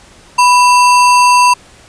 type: tone with sample-and-hold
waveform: sine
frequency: 987.8 Hz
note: B5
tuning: in tune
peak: -4 dBFS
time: 0.38-1.54 s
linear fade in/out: 10 ms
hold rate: 3675 Hz
effects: pink hiss -41 dBFS RMS until 1.88 s + resampled to 22050 Hz